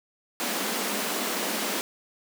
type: high-pass noise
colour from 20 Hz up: pink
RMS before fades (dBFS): -29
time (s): 0.4-1.81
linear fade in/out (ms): 0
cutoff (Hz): 190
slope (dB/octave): 96
effects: none